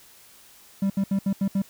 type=tone bursts at uneven times; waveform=triangle; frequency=196 Hz; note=G3; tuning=in tune; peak=-18 dBFS; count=6; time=0.82-0.9 / 0.97-1.04 / 1.11-1.19 / 1.26-1.33 / 1.41-1.48 / 1.55-1.62 s; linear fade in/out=5 ms; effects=white hiss -52 dBFS RMS until 1.69 s